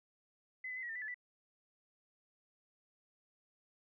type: tone with pitch steps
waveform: sine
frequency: 2028 / 2005 / 2047 / 1916 / 1804 / 1978 / 1731 / 1973 Hz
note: B6 / B6 / C7 / A#6 / A6 / B6 / A6 / B6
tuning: +45 / +26 / -38 / +47 / +43 / +2 / -29 / -2 cents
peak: -40 dBFS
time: 0.64-1.144 s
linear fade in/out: 5 ms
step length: 63 ms
effects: none